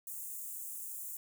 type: high-pass noise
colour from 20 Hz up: white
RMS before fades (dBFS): -43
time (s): 0.07-1.17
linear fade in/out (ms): 2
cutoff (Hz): 7100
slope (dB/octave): 48
effects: none